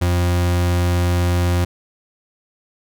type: tone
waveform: 40% pulse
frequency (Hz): 88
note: F2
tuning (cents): +14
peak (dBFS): -14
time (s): 0.01-1.65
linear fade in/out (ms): 10
effects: none

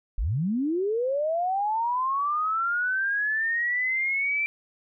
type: linear sweep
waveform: sine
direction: up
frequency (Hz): 34.82 to 2349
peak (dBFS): -23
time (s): 0.18-4.46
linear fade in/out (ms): 0
effects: none

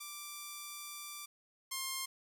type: tone pair in turn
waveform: 5% pulse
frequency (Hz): 1174.7 / 1061.7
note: D6 / C6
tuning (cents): 0 / +25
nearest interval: major second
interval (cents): 175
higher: first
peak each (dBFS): -32 / -25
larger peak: second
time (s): 0-1.26 / 1.71-2.06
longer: first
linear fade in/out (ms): 10
effects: none

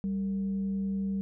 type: tone with frequency modulation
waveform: sine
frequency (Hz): 195.2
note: G3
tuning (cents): -7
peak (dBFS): -28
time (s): 0.04-1.21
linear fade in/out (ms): 0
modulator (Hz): 260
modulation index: 0.21
effects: none

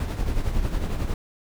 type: noise with tremolo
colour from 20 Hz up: brown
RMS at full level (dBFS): -22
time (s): 0-1.14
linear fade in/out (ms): 2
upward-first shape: triangle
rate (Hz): 11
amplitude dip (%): 60
effects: none

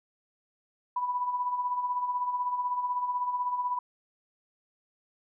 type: tone with tremolo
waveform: sine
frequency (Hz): 987.8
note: B5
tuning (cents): 0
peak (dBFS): -25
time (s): 0.96-3.79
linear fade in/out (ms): 5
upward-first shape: sine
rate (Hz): 16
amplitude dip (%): 55
effects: none

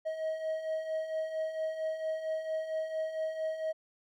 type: beating tone pair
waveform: triangle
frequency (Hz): 631 / 635.4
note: D#5 / D#5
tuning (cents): +24 / +36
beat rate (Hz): 4.4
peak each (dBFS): -38 / -31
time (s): 0.05-3.73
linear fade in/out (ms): 20
effects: none

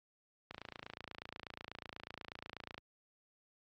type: click train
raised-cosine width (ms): 0.3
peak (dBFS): -28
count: 65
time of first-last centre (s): 0.51-2.78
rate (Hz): 28.2
effects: high-pass 60 Hz 12 dB/octave + Opus 48 kbps

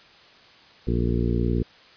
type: harmonic tone with a mistuned harmonic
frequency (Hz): 58.9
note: A#1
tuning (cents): +19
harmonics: 1 / 2 / 3 / 4 / 5 / 6 / 7 / 8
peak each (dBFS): -25 / -26 / -29 / -28 / -34 / -30 / -34 / -36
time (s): 0.87-1.63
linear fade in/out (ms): 5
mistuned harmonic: 8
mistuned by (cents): -57
effects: white hiss -51 dBFS RMS until 1.96 s + resampled to 11025 Hz

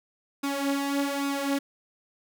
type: tone with flanger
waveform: sawtooth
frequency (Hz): 279.7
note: C#4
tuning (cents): +16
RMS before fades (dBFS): -28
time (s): 0.43-1.59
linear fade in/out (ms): 10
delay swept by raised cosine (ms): 0.79 to 4.69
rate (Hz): 1.2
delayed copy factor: +0.65
effects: none

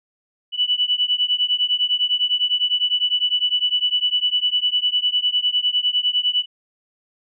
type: beating tone pair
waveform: sine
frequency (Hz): 2960 / 2969.9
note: F#7 / F#7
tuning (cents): 0 / +6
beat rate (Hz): 9.9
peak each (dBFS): -20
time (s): 0.52-6.46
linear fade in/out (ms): 50
effects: none

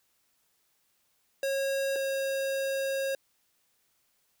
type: tone pair in turn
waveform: square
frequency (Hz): 545 / 542.2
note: C#5 / C#5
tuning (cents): -29 / -38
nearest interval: unison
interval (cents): 9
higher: first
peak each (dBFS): -28 / -29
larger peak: first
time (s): 1.43-1.96 / 1.96-3.15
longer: second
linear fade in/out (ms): 2
effects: white hiss -72 dBFS RMS until 4.4 s

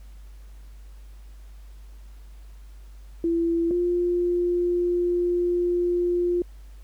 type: tone pair in turn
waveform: sine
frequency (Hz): 336 / 351.3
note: E4 / F4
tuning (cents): +33 / +10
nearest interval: minor second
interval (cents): 77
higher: second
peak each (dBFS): -20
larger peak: neither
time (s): 3.24-3.71 / 3.71-6.42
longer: second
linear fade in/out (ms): 2
effects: added 50 Hz sine -41 dBFS peak until 6.83 s + pink hiss -60 dBFS RMS until 6.83 s

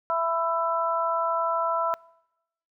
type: harmonic tone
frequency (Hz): 332.1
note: E4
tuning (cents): +13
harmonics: 2 / 3 / 4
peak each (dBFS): -27 / -27 / -27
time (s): 0.1-1.94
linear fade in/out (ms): 0
effects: noise-tail reverb RT60 0.9 s tail -25 dB re dry

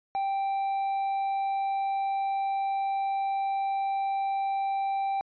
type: tone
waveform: triangle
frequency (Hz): 784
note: G5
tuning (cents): 0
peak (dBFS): -24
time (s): 0.15-5.21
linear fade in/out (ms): 0
effects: resampled to 11025 Hz

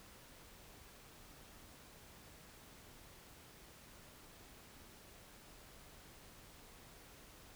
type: silence
effects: pink hiss -59 dBFS RMS until 7.55 s

